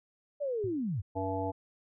sine linear sweep, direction down, 597 to 80.6 Hz, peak -30 dBFS, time 0.4-1.02 s, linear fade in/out 20 ms
sine tone with exponential decay, 109.9 Hz, A2, 2 cents flat, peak -33 dBFS, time 0.64-0.85 s, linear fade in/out 0 ms, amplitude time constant 45 ms
harmonic tone, 95.6 Hz, G2, 43 cents flat, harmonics 1 / 3 / 5 / 7 / 9, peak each -37 / -37 / -37 / -37 / -37 dBFS, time 1.15-1.52 s, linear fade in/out 20 ms
effects none

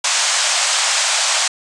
white band-pass noise, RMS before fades -17 dBFS, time 0.04-1.48 s, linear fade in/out 5 ms, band 600 to 8400 Hz, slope 48 dB/octave, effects resampled to 24000 Hz

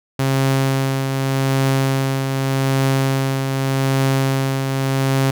sawtooth tone with tremolo, 134.7 Hz, C#3, 49 cents flat, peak -10 dBFS, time 0.19-5.31 s, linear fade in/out 5 ms, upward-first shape triangle, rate 0.84 Hz, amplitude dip 45%, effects none

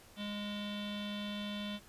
square tone with low-pass filter, 206.2 Hz, G#3, 12 cents flat, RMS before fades -40 dBFS, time 0.16-1.8 s, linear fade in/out 50 ms, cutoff 3400 Hz, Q 7.5, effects pink hiss -59 dBFS RMS until 1.88 s + resampled to 32000 Hz

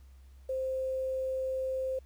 sine tone with quantisation, 523.3 Hz, C5, in tune, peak -30 dBFS, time 0.49-1.99 s, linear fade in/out 5 ms, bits 10, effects added 66 Hz sine -51 dBFS peak until 2.05 s + pink hiss -69 dBFS RMS until 2.05 s

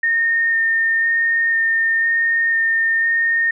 sine tone with vibrato, 1828 Hz, A#6, 34 cents flat, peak -14 dBFS, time 0.03-3.51 s, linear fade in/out 5 ms, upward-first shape square, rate 1 Hz, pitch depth 8 cents each way, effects none

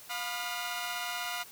15% pulse tone cluster, 712 / 988 / 1215 / 1408 Hz, F5 / B5 / D#6 / F6, +33 / 0 / -42 / +14 cents, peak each -31 / -33 / -35 / -36 dBFS, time 0.09-1.44 s, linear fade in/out 20 ms, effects white hiss -51 dBFS RMS until 1.51 s

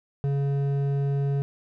sine tone with hard clipping, 140 Hz, C#3, 18 cents sharp, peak -24 dBFS, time 0.24-1.42 s, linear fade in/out 0 ms, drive 8 dB, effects none

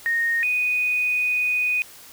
sine tone pair in turn, 1854 / 2484 Hz, A#6 / D#7, -10 / -3 cents, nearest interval perfect fourth, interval 507 cents, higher second, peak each -19 dBFS, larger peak neither, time 0.06-0.43 / 0.43-1.82 s, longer second, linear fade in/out 0 ms, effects white hiss -45 dBFS RMS until 2.12 s

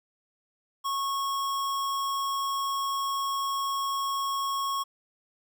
square tone, 1098 Hz, C#6, 17 cents flat, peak -28 dBFS, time 0.84-4.84 s, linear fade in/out 20 ms, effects 11-bit

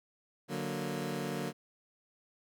20% pulse chord, D augmented, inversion none, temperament equal, 146.83 / 185 / 233.1 Hz, D3 / F#3 / A#3, 0 / 0 / 0 cents, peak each -34 dBFS, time 0.48-1.53 s, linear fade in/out 50 ms, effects none

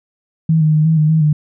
sine tone with pitch steps, 160.8 / 154.8 / 153.7 / 160.7 / 153.2 / 159 / 151 Hz, E3 / D#3 / D#3 / E3 / D#3 / D#3 / D3, -43 / -9 / -21 / -44 / -27 / +38 / +48 cents, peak -9 dBFS, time 0.49-1.33 s, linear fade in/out 5 ms, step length 120 ms, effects none

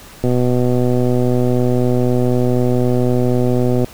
click train, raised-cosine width 2 ms, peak -4 dBFS, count 448, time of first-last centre 0.24-3.845 s, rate 124 Hz, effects pink hiss -39 dBFS RMS until 3.93 s

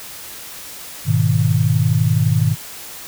sine chord, G# minor, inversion none, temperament equal, 103.83 / 123.47 / 155.56 Hz, G#2 / B2 / D#3, 0 / 0 / 0 cents, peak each -17 dBFS, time 1.05-2.56 s, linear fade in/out 50 ms, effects white hiss -34 dBFS RMS until 3.07 s

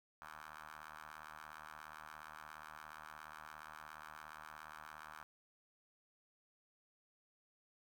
10% pulse ring-modulated tone, 77.1 Hz, D#2, 15 cents flat, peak -40 dBFS, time 0.22-5.23 s, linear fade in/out 0 ms, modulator 1230 Hz, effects 12-bit

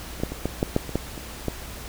clicks, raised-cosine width 2 ms, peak -21 / -10 / -18 / -11 / -7 / -6 / -20 / -9 / -22 / -11 dBFS, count 10, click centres 0.201 / 0.235 / 0.32 / 0.456 / 0.629 / 0.764 / 0.893 / 0.956 / 1.178 / 1.483 s, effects added 60 Hz sine -40 dBFS peak until 1.88 s + pink hiss -39 dBFS RMS until 1.88 s

